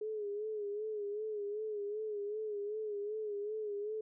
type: tone with vibrato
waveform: sine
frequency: 420 Hz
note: G#4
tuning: 19 cents sharp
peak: -36 dBFS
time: 0.01-4.01 s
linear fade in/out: 5 ms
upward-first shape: sine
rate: 2.6 Hz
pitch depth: 65 cents each way
effects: none